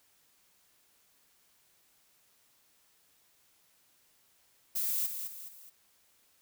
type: noise with echo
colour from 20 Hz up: violet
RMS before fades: -32 dBFS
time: 4.75-5.07 s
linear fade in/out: 10 ms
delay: 210 ms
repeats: 3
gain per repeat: -7 dB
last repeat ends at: 5.7 s
effects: white hiss -68 dBFS RMS until 6.41 s